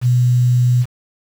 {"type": "tone with quantisation", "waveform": "sine", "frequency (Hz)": 123.5, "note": "B2", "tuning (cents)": 0, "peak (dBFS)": -10, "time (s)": [0.01, 0.86], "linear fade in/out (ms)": 50, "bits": 6, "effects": []}